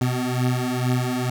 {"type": "beating tone pair", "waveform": "25% pulse", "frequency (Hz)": [124.7, 126.9], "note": ["B2", "B2"], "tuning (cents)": [17, 47], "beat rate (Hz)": 2.2, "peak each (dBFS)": [-19, -21], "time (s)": [0.01, 1.3], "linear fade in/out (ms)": 5, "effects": []}